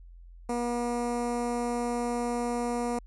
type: tone with notch filter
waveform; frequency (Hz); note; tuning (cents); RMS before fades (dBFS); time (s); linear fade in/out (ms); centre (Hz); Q
15% pulse; 240; B3; -49; -30; 0.49-2.99; 5; 3300; 0.5
effects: added 43 Hz sine -46 dBFS peak until 3.06 s + resampled to 24000 Hz